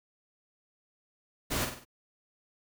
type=noise with echo; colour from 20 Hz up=pink; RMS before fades=-31 dBFS; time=1.5-1.66 s; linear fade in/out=20 ms; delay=48 ms; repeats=4; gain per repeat=-6 dB; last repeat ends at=1.852 s; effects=none